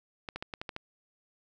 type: clicks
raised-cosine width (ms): 0.3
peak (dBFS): -21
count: 7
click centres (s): 0.288 / 0.36 / 0.425 / 0.538 / 0.615 / 0.692 / 0.764
effects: none